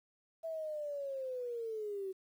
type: linear sweep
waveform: sine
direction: down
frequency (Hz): 659.3 to 374.7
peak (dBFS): -37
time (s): 0.43-2.13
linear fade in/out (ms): 20
effects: 11-bit